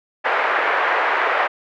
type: band-pass noise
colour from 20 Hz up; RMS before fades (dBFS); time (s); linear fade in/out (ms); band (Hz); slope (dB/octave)
white; -19; 0.24-1.48; 20; 470 to 1900; 24
effects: none